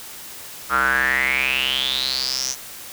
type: tone with band-pass filter sweep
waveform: square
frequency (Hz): 65.41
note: C2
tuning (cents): 0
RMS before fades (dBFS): -21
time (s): 0.69-2.56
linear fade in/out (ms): 50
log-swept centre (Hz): 1300 to 6200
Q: 9.4
effects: white hiss -37 dBFS RMS until 2.92 s